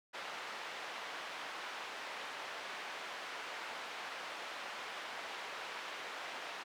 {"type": "band-pass noise", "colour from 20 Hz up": "pink", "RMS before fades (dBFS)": -45, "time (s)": [0.13, 6.64], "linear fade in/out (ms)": 20, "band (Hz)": [750, 3200], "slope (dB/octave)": 12, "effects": []}